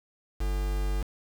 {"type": "tone with quantisation", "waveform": "triangle", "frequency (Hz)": 49, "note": "G1", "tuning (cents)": 0, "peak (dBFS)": -24, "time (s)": [0.4, 1.03], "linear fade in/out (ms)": 10, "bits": 6, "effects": []}